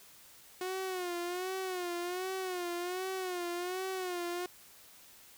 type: tone with vibrato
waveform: sawtooth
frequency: 362.9 Hz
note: F#4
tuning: 34 cents flat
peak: -31 dBFS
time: 0.61-4.46 s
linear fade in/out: 2 ms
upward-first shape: sine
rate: 1.3 Hz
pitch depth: 78 cents each way
effects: white hiss -57 dBFS RMS until 5.37 s